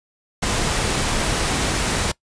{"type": "noise", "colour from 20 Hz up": "pink", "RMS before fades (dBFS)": -21, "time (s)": [0.42, 2.12], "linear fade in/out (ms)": 10, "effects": ["noise-tail reverb RT60 0.1 s tail -21 dB re dry", "resampled to 22050 Hz"]}